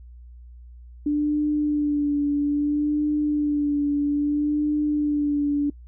sine tone with vibrato, 293.6 Hz, D4, in tune, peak -19 dBFS, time 1.06-5.7 s, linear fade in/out 5 ms, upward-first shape sine, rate 0.61 Hz, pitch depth 29 cents each way, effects noise-tail reverb RT60 0.1 s tail -24 dB re dry + added 60 Hz sine -41 dBFS peak until 5.87 s

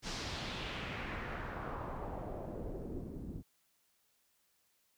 pink noise with low-pass filter sweep, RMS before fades -42 dBFS, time 0.02-3.43 s, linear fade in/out 50 ms, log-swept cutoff 6000 to 230 Hz, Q 1.8, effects white hiss -75 dBFS RMS until 4.97 s

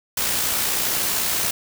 white noise with amplitude modulation, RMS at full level -21 dBFS, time 0.17-1.51 s, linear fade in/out 5 ms, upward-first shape sine, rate 60.4 Hz, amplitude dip 30%, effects none

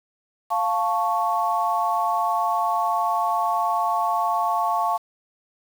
sine chord, F augmented, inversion none, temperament equal, 698.5 / 880 / 1108.7 Hz, F5 / A5 / C#6, 0 / 0 / 0 cents, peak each -24 dBFS, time 0.5-4.98 s, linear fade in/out 20 ms, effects 7-bit

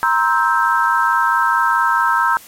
sine chord, C dominant seventh, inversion third, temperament just, 941.9 / 1046.5 / 1308.1 / 1569.8 Hz, Bb5 / C6 / E6 / G6, +18 / 0 / -14 / +2 cents, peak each -17 / -20 / -17 / -18 dBFS, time 0.03-2.37 s, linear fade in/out 0 ms, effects white hiss -41 dBFS RMS until 2.47 s + MP3 64 kbps

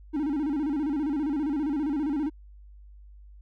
triangle tone with vibrato, 292.6 Hz, D4, 6 cents flat, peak -23 dBFS, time 0.13-2.3 s, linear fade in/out 20 ms, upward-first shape square, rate 15 Hz, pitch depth 110 cents each way, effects added 50 Hz sine -46 dBFS peak until 3.41 s

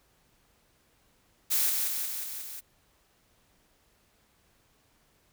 blue noise with echo, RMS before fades -26 dBFS, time 1.5-1.71 s, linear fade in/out 20 ms, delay 180 ms, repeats 5, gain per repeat -3 dB, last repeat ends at 2.61 s, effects pink hiss -67 dBFS RMS until 5.32 s

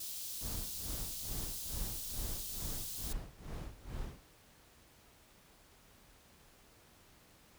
white high-pass noise, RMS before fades -43 dBFS, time 0-3.13 s, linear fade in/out 5 ms, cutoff 3400 Hz, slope 24 dB/octave
brown noise with tremolo, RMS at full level -40 dBFS, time 0.41-4.21 s, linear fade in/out 5 ms, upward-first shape sine, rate 2.3 Hz, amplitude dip 90%
effects pink hiss -63 dBFS RMS until 7.58 s

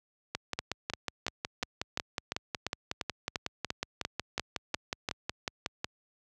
two click trains, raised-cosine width 0.2 ms, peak -14 / -14 dBFS, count 14 / 31, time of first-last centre 0.59-5.088 / 0.35-5.845 s, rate 2.89 / 5.46 Hz, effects high-pass 60 Hz 12 dB/octave

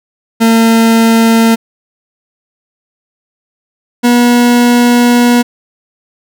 40% pulse tone pair in turn, 227.1 / 241.6 Hz, A#3 / B3, -45 / -38 cents, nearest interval minor second, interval 107 cents, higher second, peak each -4 dBFS, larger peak neither, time 0.4-1.56 / 4.03-5.43 s, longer second, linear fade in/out 20 ms, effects none

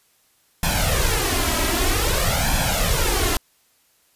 pink noise with flanger, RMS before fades -20 dBFS, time 0.63-3.37 s, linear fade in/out 2 ms, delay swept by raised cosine 1.2 to 3.1 ms, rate 0.52 Hz, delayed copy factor +0.75, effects white hiss -61 dBFS RMS until 4.15 s + resampled to 32000 Hz

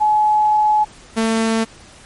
sine / sawtooth tone pair in turn, 850 / 224.4 Hz, G#5 / A3, +40 / +34 cents, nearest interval octave + major seventh, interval 2306 cents, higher first, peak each -11 dBFS, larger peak neither, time 0-0.85 / 1.16-1.65 s, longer first, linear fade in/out 20 ms, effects pink hiss -43 dBFS RMS until 2.05 s + MP3 48 kbps

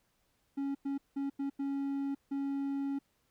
triangle tone bursts at uneven times, 277.2 Hz, C#4, in tune, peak -30 dBFS, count 6, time 0.57-0.75 / 0.85-0.98 / 1.16-1.3 / 1.39-1.5 / 1.59-2.15 / 2.31-2.99 s, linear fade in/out 10 ms, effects pink hiss -75 dBFS RMS until 3.3 s

